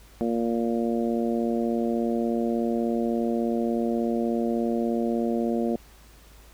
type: harmonic tone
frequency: 116.54 Hz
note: A#2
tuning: in tune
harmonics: 2 / 3 / 4 / 5 / 6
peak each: -25 / -29 / -31 / -33 / -35 dBFS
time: 0.21-5.76 s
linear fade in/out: 0 ms
effects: added 54 Hz sine -50 dBFS peak until 6.53 s + pink hiss -54 dBFS RMS until 6.53 s